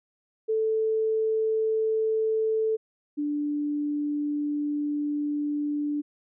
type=tone pair in turn; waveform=sine; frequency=440 / 293.7 Hz; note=A4 / D4; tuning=0 / 0 cents; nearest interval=perfect fifth; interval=700 cents; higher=first; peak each=-22 / -25 dBFS; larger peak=first; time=0.48-2.77 / 3.17-6.02 s; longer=second; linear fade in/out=20 ms; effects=none